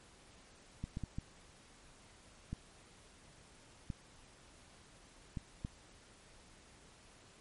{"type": "clicks", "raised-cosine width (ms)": 5, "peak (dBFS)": -27, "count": 8, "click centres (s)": [0.84, 0.971, 1.037, 1.185, 2.53, 3.902, 5.372, 5.649], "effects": ["pink hiss -61 dBFS RMS until 7.4 s", "MP3 48 kbps"]}